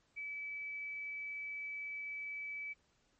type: tone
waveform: sine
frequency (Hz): 2298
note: D7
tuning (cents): -38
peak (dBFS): -40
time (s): 0.16-2.74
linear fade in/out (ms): 20
effects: pink hiss -74 dBFS RMS until 3.19 s + MP3 32 kbps